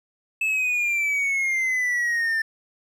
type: exponential sweep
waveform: triangle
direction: down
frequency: 2622 to 1779 Hz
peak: -19 dBFS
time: 0.41-2.42 s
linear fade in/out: 5 ms
effects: none